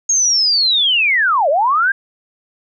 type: linear two-way sweep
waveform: sine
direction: down then up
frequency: 6600 to 535 to 1633 Hz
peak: -11 dBFS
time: 0.09-1.92 s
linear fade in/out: 5 ms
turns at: 1.49 s
effects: none